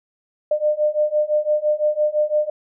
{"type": "beating tone pair", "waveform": "sine", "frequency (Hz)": [600, 605.9], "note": ["D5", "D#5"], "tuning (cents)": [37, -46], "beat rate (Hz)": 5.9, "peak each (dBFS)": [-20, -19], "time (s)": [0.51, 2.5], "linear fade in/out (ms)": 5, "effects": []}